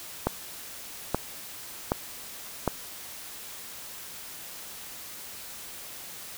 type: clicks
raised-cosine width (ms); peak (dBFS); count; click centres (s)
1; -9; 4; 0.27 / 1.146 / 1.919 / 2.677
effects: white hiss -42 dBFS RMS until 6.37 s